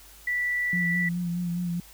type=tone; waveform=sine; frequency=1964 Hz; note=B6; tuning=10 cents flat; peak=-24 dBFS; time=0.27-1.09 s; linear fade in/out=5 ms
type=tone with vibrato; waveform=sine; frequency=174.61 Hz; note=F3; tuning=in tune; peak=-26 dBFS; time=0.73-1.8 s; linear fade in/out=2 ms; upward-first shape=sine; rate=4.8 Hz; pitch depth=35 cents each way
effects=added 50 Hz sine -53 dBFS peak until 1.93 s + white hiss -51 dBFS RMS until 1.93 s